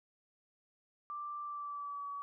sine tone with pitch glide, 1177 to 1136.9 Hz, D6 to C#6, +3 to +43 cents, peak -39 dBFS, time 1.1-2.22 s, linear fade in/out 0 ms, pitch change -60 cents, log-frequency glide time 1.42-2.1 s, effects none

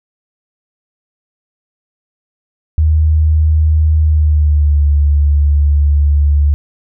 sine tone with pitch glide, 77.8 to 72.59 Hz, D#2 to D2, 0 to -20 cents, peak -7 dBFS, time 2.78-6.54 s, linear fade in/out 0 ms, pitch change -120 cents, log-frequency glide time 4-4.84 s, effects none

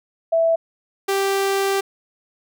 sine / sawtooth tone pair in turn, 659.3 / 392 Hz, E5 / G4, 0 / 0 cents, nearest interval major sixth, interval 900 cents, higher first, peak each -14 dBFS, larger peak neither, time 0.32-0.56 / 1.08-1.81 s, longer second, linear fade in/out 10 ms, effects none

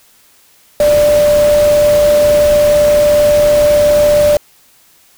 sine tone in noise, 591 Hz, D5, 11 cents sharp, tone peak -6 dBFS, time 0.8-4.37 s, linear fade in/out 2 ms, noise pink, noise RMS -21 dBFS, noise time 0.8-4.37 s, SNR +12 dB, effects white hiss -48 dBFS RMS until 5.17 s

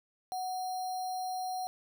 sine tone with sample-and-hold, 740 Hz, F#5, in tune, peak -33 dBFS, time 0.32-1.67 s, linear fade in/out 0 ms, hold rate 4900 Hz, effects none

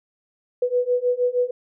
sine beating tone pair, 490 / 496.4 Hz, B4 / B4, -14 / +9 cents, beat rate 6.4 Hz, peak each -22 / -21 dBFS, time 0.62-1.51 s, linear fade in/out 5 ms, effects none

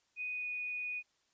sine tone with pitch glide, 2489 to 2473 Hz, D#7 to D#7, 0 to -11 cents, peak -36 dBFS, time 0.16-1.03 s, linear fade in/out 50 ms, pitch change -11 cents, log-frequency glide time 0.31-0.5 s, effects white hiss -75 dBFS RMS until 1.33 s + resampled to 16000 Hz

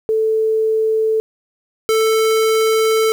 sine / square tone pair in turn, 440 / 441.7 Hz, A4 / A4, 0 / +7 cents, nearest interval unison, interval 7 cents, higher second, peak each -13 dBFS, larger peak neither, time 0.09-1.2 / 1.89-3.12 s, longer second, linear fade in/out 0 ms, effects 8-bit

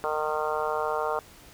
harmonic tone, 153.3 Hz, D#3, 25 cents flat, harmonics 3 / 4 / 5 / 6 / 7 / 8 / 9, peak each -31 / -32 / -33 / -34 / -34 / -35 / -36 dBFS, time 0.04-1.19 s, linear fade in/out 0 ms, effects pink hiss -51 dBFS RMS until 1.53 s

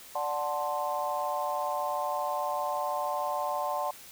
sine chord, D dominant seventh, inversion none, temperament equal, 587.3 / 740 / 880 / 1046.5 Hz, D5 / F#5 / A5 / C6, 0 / 0 / 0 / 0 cents, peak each -34 dBFS, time 0.15-3.91 s, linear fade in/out 5 ms, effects white hiss -49 dBFS RMS until 4.11 s

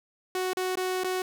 sawtooth tone with dropouts, 370 Hz, F#4, in tune, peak -23 dBFS, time 0.35-1.22 s, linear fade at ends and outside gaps 2 ms, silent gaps 0.533-0.57 / 0.755-0.772 / 1.036-1.044 s, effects none

